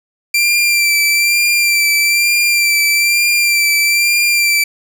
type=tone with vibrato; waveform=sawtooth; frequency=2359 Hz; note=D7; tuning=7 cents sharp; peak=-7 dBFS; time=0.34-4.64 s; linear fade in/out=5 ms; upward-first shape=sine; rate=1.1 Hz; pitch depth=27 cents each way; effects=none